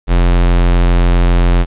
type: tone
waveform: square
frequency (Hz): 43.74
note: F1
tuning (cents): +3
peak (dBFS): -8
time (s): 0.07-1.66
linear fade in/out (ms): 50
effects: resampled to 8000 Hz + 7-bit